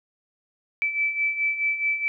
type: beating tone pair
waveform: sine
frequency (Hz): 2312 / 2316.7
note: D7 / D7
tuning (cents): -28 / -24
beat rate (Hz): 4.7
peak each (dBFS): -29 / -23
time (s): 0.82-2.08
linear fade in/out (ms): 0
effects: none